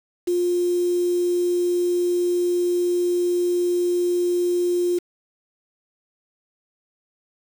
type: tone with quantisation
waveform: sine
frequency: 353.1 Hz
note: F4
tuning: 19 cents sharp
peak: -18 dBFS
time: 0.27-4.99 s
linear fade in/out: 10 ms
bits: 6
effects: none